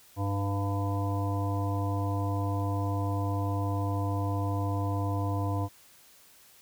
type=harmonic tone with a mistuned harmonic; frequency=99.3 Hz; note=G2; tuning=23 cents sharp; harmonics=1 / 3 / 5 / 7 / 9 / 10; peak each=-28 / -35 / -40 / -38 / -42 / -39 dBFS; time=0.16-5.69 s; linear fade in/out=50 ms; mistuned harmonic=10; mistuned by=+19 cents; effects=white hiss -57 dBFS RMS until 6.61 s